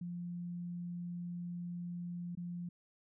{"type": "tone with dropouts", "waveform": "sine", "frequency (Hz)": 174.61, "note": "F3", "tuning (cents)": 0, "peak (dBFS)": -39, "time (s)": [0.01, 2.69], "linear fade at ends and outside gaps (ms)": 5, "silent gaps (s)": [2.352, 2.372], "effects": []}